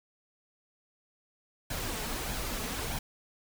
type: noise with flanger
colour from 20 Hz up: pink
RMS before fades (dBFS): -35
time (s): 1.7-2.99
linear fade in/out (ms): 5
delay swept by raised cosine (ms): 1.2 to 4.7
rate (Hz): 1.6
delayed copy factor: +0.5
effects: none